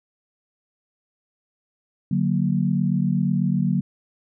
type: chord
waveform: sine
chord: D augmented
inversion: none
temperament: equal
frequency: 146.83 / 185 / 233.1 Hz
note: D3 / F#3 / A#3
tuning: 0 / 0 / 0 cents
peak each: -23 / -21 / -25 dBFS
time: 2.11-3.81 s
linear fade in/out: 5 ms
effects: none